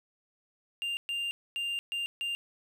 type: tone bursts at uneven times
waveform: triangle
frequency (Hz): 2794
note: F7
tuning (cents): 0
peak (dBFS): -29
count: 5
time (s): 0.82-0.97 / 1.09-1.31 / 1.56-1.79 / 1.92-2.06 / 2.21-2.35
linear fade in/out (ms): 0
effects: none